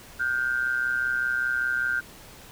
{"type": "tone pair together", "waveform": "sine", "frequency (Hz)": [1429, 1554.1], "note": ["F6", "G6"], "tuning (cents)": [39, -15], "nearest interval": "minor second", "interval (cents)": 146, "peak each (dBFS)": -26, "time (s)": [0.19, 2.01], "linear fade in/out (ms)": 20, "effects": ["pink hiss -47 dBFS RMS until 2.51 s"]}